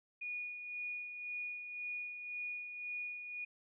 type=tone with tremolo; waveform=sine; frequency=2453 Hz; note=D#7; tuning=25 cents flat; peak=-38 dBFS; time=0.21-3.45 s; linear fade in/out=10 ms; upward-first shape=sine; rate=1.9 Hz; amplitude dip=50%; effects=none